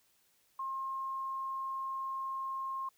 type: tone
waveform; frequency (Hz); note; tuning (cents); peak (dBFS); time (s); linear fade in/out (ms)
sine; 1068; C6; +35; -35; 0.59-2.89; 5
effects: white hiss -71 dBFS RMS until 2.97 s